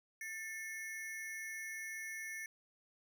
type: ring-modulated tone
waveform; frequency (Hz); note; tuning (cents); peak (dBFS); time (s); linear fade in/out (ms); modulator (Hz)
square; 1975.5; B6; 0; -40; 0.21-2.46; 2; 196
effects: 13-bit